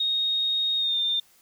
sine tone with pitch glide, 3729 to 3608 Hz, A#7 to A7, 0 to +43 cents, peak -22 dBFS, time 0-1.2 s, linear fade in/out 5 ms, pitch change -57 cents, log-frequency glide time 0.77-0.98 s, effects white hiss -59 dBFS RMS until 1.41 s

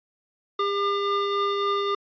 square tone pair together, 402.2 / 1203 Hz, G4 / D6, +44 / +41 cents, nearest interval octave + perfect fifth, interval 1897 cents, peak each -26 dBFS, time 0.59-1.95 s, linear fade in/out 5 ms, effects resampled to 11025 Hz

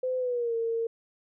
sine tone with pitch glide, 511 to 457.9 Hz, C5 to A#4, -41 to -31 cents, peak -26 dBFS, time 0.03-0.87 s, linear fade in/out 5 ms, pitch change -190 cents, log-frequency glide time 0.18-0.55 s, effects none

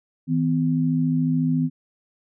sine tone pair together, 160 / 254 Hz, D#3 / B3, +49 / +49 cents, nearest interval minor sixth, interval 800 cents, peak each -21 dBFS, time 0.27-1.7 s, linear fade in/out 50 ms, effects none

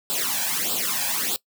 white noise with flanger, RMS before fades -25 dBFS, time 0.1-1.36 s, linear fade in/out 0 ms, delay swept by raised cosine 0.24 to 1.24 ms, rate 1.6 Hz, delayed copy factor +0.8, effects noise-tail reverb RT60 0.1 s tail -21 dB re dry + high-pass 200 Hz 12 dB/octave

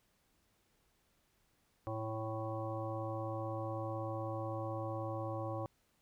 harmonic tone, 110.5 Hz, A2, 8 cents sharp, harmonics 1 / 3 / 5 / 7 / 9 / 10, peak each -41 / -44 / -42 / -46 / -50 / -48 dBFS, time 1.87-5.66 s, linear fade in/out 0 ms, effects pink hiss -75 dBFS RMS until 6.01 s

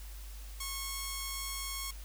5% pulse tone, 1093 Hz, C#6, 25 cents flat, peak -25 dBFS, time 0.6-1.91 s, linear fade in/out 5 ms, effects added 50 Hz sine -43 dBFS peak until 2.04 s + white hiss -54 dBFS RMS until 2.04 s

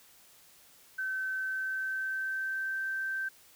sine tone with pitch glide, 1535 to 1558.2 Hz, G6 to G6, -37 to -11 cents, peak -31 dBFS, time 0.98-3.29 s, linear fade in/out 10 ms, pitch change +26 cents, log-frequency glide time 1.34-2.8 s, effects white hiss -59 dBFS RMS until 3.55 s

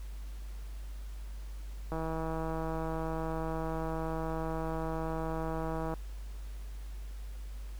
click train, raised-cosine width 1 ms, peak -23 dBFS, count 648, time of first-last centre 1.92-5.939 s, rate 161 Hz, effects added 50 Hz sine -39 dBFS peak until 7.79 s + pink hiss -58 dBFS RMS until 7.79 s

